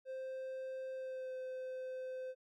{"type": "tone with pitch glide", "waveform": "triangle", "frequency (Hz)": [523.3, 515.5], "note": ["C5", "C5"], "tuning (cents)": [0, -26], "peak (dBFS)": -39, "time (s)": [0.05, 2.35], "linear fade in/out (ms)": 50, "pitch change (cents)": -26, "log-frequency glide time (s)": [0.94, 1.34], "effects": []}